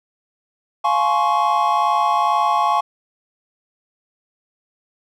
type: chord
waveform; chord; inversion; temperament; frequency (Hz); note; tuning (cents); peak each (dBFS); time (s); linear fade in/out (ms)
triangle; Db major seventh; first; equal with one note detuned; 698.5 / 845.1 / 1046.5 / 1108.7; F5 / Ab5 / C6 / Db6; 0 / +30 / 0 / 0; -20 / -17 / -22 / -17; 0.84-2.81; 10
effects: none